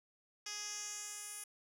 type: tone with band-pass filter sweep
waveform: 10% pulse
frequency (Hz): 415.3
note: G#4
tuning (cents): 0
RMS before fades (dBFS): -45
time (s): 0.46-1.44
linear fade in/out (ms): 5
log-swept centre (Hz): 5000 to 10000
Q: 2.6
effects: none